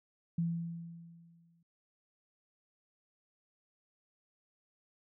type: tone with exponential decay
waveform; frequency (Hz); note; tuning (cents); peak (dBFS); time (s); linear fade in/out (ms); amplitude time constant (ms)
sine; 168.2; E3; +35; -28; 0.38-1.63; 5; 270
effects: none